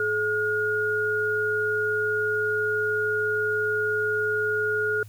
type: tone pair together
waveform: sine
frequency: 426.5 / 1433 Hz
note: G#4 / F6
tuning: +46 / +44 cents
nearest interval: octave + major sixth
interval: 2098 cents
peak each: -26 / -24 dBFS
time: 0-5.03 s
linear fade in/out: 2 ms
effects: added 106 Hz sine -41 dBFS peak until 5.08 s + white hiss -57 dBFS RMS until 5.08 s